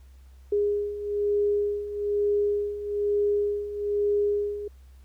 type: beating tone pair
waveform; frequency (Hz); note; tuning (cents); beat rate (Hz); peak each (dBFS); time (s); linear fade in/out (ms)
sine; 410 / 411.1; G#4 / G#4; -22 / -18; 1.1; -29 / -24; 0.52-4.68; 5
effects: added 65 Hz sine -47 dBFS peak until 5.04 s + pink hiss -65 dBFS RMS until 5.04 s